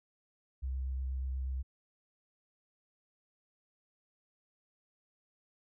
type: tone with vibrato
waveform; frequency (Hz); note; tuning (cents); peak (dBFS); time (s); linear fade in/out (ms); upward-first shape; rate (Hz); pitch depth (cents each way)
sine; 65.41; C2; 0; -33; 0.62-1.63; 20; sine; 8.3; 15
effects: none